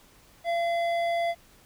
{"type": "tone with hard clipping", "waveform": "sine", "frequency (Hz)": 682, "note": "F5", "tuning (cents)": -41, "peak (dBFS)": -26, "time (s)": [0.44, 1.35], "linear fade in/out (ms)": 50, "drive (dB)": 10, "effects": ["pink hiss -57 dBFS RMS until 1.65 s"]}